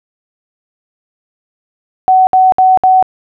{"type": "tone bursts", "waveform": "sine", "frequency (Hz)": 750, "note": "F#5", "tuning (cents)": 23, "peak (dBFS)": -4, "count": 4, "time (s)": [2.08, 3.026], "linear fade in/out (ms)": 0, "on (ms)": 190, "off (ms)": 62, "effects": []}